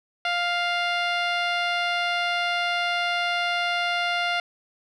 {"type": "tone with low-pass filter", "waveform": "10% pulse", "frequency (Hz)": 700, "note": "F5", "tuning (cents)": 4, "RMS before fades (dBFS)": -25, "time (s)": [0.25, 4.4], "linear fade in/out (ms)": 2, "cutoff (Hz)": 3700, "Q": 0.64, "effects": []}